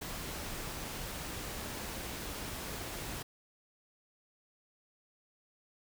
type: noise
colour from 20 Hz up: pink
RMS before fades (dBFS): -41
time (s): 0.01-3.23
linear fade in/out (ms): 10
effects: none